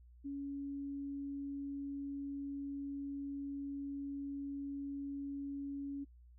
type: tone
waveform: sine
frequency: 280 Hz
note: C#4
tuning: 18 cents sharp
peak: -39 dBFS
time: 0.24-6.05 s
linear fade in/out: 20 ms
effects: noise-tail reverb RT60 0.1 s tail -26 dB re dry + added 60 Hz sine -57 dBFS peak until 6.38 s